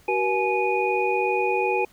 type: tone cluster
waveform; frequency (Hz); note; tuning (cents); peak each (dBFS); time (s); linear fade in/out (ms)
sine; 378 / 480.5 / 846 / 2468; F#4 / B4 / G#5 / D#7; +37 / -48 / +32 / -15; -25 / -26 / -25 / -27; 0.08-1.85; 5
effects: pink hiss -56 dBFS RMS until 1.92 s